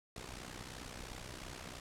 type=noise with amplitude modulation; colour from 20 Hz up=pink; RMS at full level=-44 dBFS; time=0.16-1.8 s; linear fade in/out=2 ms; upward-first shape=sine; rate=62.9 Hz; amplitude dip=75%; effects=low-pass 9000 Hz 12 dB/octave